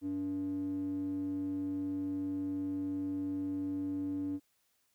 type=tone with band-pass filter; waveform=square; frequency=95.7 Hz; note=G2; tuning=41 cents flat; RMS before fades=-36 dBFS; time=0.01-4.4 s; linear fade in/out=50 ms; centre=290 Hz; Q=6.3; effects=white hiss -75 dBFS RMS until 4.94 s